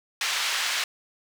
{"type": "band-pass noise", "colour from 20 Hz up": "white", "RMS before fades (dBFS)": -27, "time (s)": [0.21, 0.84], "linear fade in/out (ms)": 2, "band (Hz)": [1200, 4200], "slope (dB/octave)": 12, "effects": []}